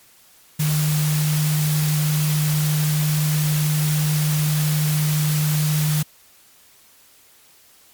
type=tone in noise; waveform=sine; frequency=151.9 Hz; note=D#3; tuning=41 cents flat; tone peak=-17 dBFS; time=0.59-6.03 s; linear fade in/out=10 ms; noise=white; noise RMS=-27 dBFS; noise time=0.59-6.03 s; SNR=+7 dB; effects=white hiss -52 dBFS RMS until 7.93 s + MP3 96 kbps